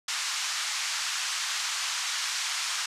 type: band-pass noise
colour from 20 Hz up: white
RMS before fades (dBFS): -31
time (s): 0.08-2.86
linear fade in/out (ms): 5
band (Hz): 1000 to 7000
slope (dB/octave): 24
effects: resampled to 32000 Hz